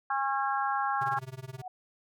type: harmonic tone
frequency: 272.2 Hz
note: C#4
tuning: 31 cents flat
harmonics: 3 / 4 / 5 / 6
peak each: -30 / -32 / -34 / -36 dBFS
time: 0.1-1.19 s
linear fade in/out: 5 ms
type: tone with tremolo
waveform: square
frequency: 130.6 Hz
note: C3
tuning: 3 cents flat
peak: -37 dBFS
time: 1.01-1.62 s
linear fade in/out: 5 ms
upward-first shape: sine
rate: 19 Hz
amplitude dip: 95%
type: tone with exponential growth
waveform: sine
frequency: 740 Hz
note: F#5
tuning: in tune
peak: -34 dBFS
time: 1.53-1.68 s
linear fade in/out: 5 ms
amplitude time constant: 31 ms
effects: none